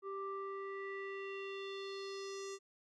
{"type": "tone with low-pass filter sweep", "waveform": "square", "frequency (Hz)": 392, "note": "G4", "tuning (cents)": 0, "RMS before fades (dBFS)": -44, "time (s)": [0.02, 2.59], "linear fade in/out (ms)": 50, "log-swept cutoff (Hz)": [1000, 6900], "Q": 3.4, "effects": []}